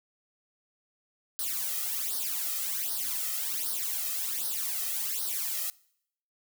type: noise with flanger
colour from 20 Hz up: blue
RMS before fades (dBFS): -32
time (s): 1.39-5.7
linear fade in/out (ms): 0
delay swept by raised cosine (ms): 0.2 to 1.6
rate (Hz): 1.3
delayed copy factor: +0.95
effects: noise-tail reverb RT60 0.7 s tail -23 dB re dry